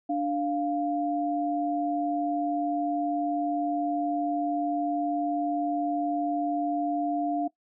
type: tone pair together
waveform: sine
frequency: 293.5 / 698 Hz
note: D4 / F5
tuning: -1 / -1 cents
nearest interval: octave + minor third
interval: 1500 cents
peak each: -27 / -28 dBFS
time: 0.09-7.48 s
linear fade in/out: 10 ms
effects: noise-tail reverb RT60 0.1 s tail -19 dB re dry